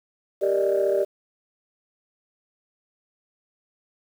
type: chord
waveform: sine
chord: Eb major seventh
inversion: first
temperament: equal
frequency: 392 / 466.2 / 587.3 / 622.3 Hz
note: G4 / Bb4 / D5 / Eb5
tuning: 0 / 0 / 0 / 0 cents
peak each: -22 / -28 / -22 / -27 dBFS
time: 0.41-1.05 s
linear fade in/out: 20 ms
effects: tanh soft clip ceiling -12 dBFS + 8-bit